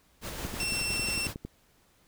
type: noise with tremolo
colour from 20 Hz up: pink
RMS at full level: -37 dBFS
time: 0.21-1.35 s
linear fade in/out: 50 ms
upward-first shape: square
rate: 5.8 Hz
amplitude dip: 25%
type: click train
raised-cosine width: 3 ms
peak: -24 dBFS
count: 12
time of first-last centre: 0.45-1.45 s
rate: 11 Hz
type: tone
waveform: 20% pulse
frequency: 2704 Hz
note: E7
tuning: 43 cents sharp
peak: -25 dBFS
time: 0.6-1.27 s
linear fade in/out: 2 ms
effects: pink hiss -65 dBFS RMS until 2.07 s